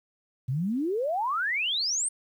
sine exponential sweep, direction up, 119.9 to 9070 Hz, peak -25 dBFS, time 0.48-2.09 s, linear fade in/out 10 ms, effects 10-bit

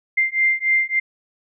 sine beating tone pair, 2093 / 2096.5 Hz, C7 / C7, 0 / +3 cents, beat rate 3.5 Hz, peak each -19 dBFS, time 0.17-1 s, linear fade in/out 10 ms, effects none

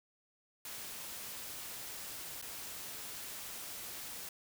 white noise with dropouts, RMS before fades -45 dBFS, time 0.65-4.29 s, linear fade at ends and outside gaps 2 ms, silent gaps 2.415-2.424 s, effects none

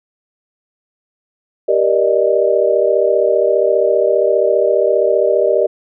sine chord, Eb major seventh, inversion first, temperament equal with one note detuned, 392 / 473.5 / 587.3 / 622.3 Hz, G4 / Bb4 / D5 / Eb5, 0 / +27 / 0 / 0 cents, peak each -16 dBFS, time 1.68-5.67 s, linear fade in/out 10 ms, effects none

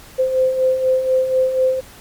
sine beating tone pair, 515 / 519.1 Hz, C5 / C5, -28 / -14 cents, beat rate 4.1 Hz, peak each -22 / -14 dBFS, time 0.18-1.81 s, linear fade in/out 20 ms, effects pink hiss -42 dBFS RMS until 2 s + MP3 96 kbps

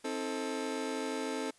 30% pulse chord, A diminished, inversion first, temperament just, 264 / 316.8 / 440 Hz, C4 / Eb4 / A4, +16 / +31 / 0 cents, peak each -35 / -38 / -35 dBFS, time 0.04-1.51 s, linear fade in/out 10 ms, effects white hiss -64 dBFS RMS until 1.58 s + resampled to 24000 Hz

